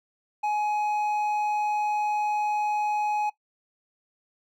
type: tone with hard clipping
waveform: triangle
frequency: 840 Hz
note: G#5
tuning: 19 cents sharp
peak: -25 dBFS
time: 0.43-3.3 s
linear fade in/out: 10 ms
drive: 9 dB
effects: noise-tail reverb RT60 0.1 s tail -18 dB re dry